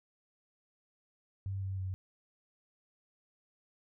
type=tone with pitch steps; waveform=sine; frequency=97.2 / 95.9 / 94 Hz; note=G2 / G2 / F#2; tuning=-14 / -37 / +28 cents; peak=-34 dBFS; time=1.46-1.94 s; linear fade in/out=0 ms; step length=160 ms; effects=none